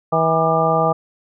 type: harmonic tone with a mistuned harmonic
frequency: 162 Hz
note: E3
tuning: 30 cents flat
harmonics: 1 / 2 / 3 / 4 / 5 / 6 / 7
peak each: -22 / -29 / -21 / -19 / -20 / -29 / -20 dBFS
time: 0.12-0.93 s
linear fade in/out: 10 ms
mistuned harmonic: 7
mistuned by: +85 cents
effects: none